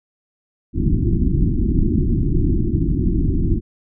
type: low-pass noise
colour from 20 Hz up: pink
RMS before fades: -17 dBFS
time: 0.73-3.61 s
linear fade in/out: 50 ms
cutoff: 360 Hz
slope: 96 dB/octave
effects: none